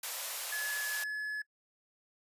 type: high-pass noise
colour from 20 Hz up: white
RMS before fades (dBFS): -38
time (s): 0.03-1.04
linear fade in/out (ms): 5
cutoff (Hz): 490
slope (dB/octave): 48
type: tone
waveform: triangle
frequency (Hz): 1707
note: G#6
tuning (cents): +47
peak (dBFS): -32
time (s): 0.52-1.42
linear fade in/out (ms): 5
effects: noise-tail reverb RT60 0.1 s tail -24 dB re dry + resampled to 32000 Hz